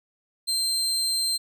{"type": "tone", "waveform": "30% pulse", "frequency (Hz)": 4142, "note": "C8", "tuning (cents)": -18, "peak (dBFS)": -20, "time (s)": [0.47, 1.38], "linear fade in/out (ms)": 20, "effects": []}